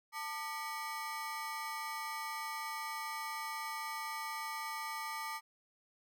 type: ring-modulated tone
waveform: 30% pulse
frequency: 1046.5 Hz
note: C6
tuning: in tune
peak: -33 dBFS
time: 0.12-5.41 s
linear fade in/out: 50 ms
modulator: 155 Hz
effects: none